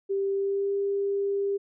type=tone with pitch glide; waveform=sine; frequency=393.1 to 398.6 Hz; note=G4 to G4; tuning=+5 to +29 cents; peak=-24 dBFS; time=0.09-1.58 s; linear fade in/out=20 ms; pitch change=+24 cents; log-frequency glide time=0.32-0.73 s; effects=none